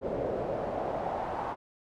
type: noise with band-pass filter sweep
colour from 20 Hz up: brown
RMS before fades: -33 dBFS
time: 0.01-1.56 s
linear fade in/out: 50 ms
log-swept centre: 490 to 890 Hz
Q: 3.2
effects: none